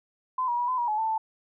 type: tone with pitch steps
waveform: sine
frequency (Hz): 1022 / 957 / 969 / 1016 / 956 / 852 / 887 / 882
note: C6 / A#5 / B5 / B5 / A#5 / G#5 / A5 / A5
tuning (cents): -41 / +45 / -33 / +49 / +43 / +44 / +14 / +4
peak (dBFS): -24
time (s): 0.38-1.18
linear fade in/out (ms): 5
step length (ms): 100
effects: none